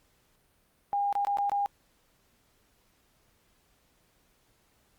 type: tone with dropouts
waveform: sine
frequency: 808 Hz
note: G#5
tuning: 48 cents flat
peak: -25 dBFS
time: 0.93-1.66 s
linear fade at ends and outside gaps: 0 ms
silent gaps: 1.127-1.153 / 1.249-1.27 / 1.372-1.385 / 1.496-1.518 s
effects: pink hiss -68 dBFS RMS until 4.98 s + Opus 48 kbps